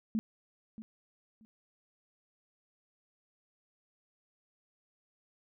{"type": "tone with echo", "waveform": "sine", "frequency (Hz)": 220, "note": "A3", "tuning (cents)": 0, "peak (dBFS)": -28, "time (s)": [0.15, 0.19], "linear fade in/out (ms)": 0, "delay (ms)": 630, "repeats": 2, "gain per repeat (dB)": -14, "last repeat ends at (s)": 1.45, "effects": []}